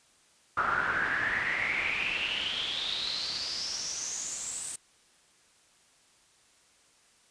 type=noise with band-pass filter sweep; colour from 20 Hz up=brown; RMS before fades=-32 dBFS; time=0.57-4.76 s; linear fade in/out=5 ms; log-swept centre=1300 to 8600 Hz; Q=8.4; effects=white hiss -63 dBFS RMS until 7.3 s + resampled to 22050 Hz